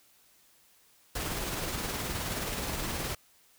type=noise with tremolo; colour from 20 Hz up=pink; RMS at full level=-33 dBFS; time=1.15-3.15 s; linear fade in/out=5 ms; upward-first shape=sine; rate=19 Hz; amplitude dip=30%; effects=white hiss -63 dBFS RMS until 3.58 s